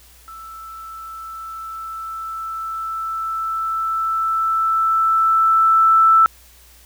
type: tone with level ramp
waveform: sine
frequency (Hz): 1323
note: E6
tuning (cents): +6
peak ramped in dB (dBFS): -34 to -8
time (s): 0.28-6.26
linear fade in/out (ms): 0
effects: added 60 Hz sine -49 dBFS peak until 6.85 s + white hiss -49 dBFS RMS until 6.85 s